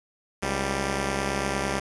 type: tone pair together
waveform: 5% pulse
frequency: 69 / 196.46 Hz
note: C#2 / G3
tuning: -7 / +4 cents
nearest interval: octave + tritone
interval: 1811 cents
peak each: -17 dBFS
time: 0.42-1.8 s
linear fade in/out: 10 ms
effects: resampled to 24000 Hz + 7-bit